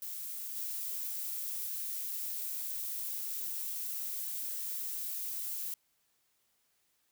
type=noise with level steps; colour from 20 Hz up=violet; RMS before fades=-41 / -38 dBFS; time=0.02-5.74 s; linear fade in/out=2 ms; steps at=0.56 s; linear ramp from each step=2 ms; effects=white hiss -75 dBFS RMS until 7.11 s